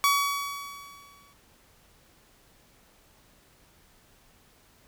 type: tone with exponential decay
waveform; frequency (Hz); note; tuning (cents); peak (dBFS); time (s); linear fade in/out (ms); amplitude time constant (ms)
sawtooth; 1132; C#6; +36; -15; 0.04-1.33; 0; 280
effects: pink hiss -60 dBFS RMS until 4.87 s